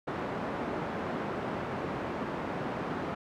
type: band-pass noise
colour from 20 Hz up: pink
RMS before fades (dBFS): -35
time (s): 0.07-3.15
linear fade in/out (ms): 10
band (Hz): 170 to 1300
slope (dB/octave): 12
effects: none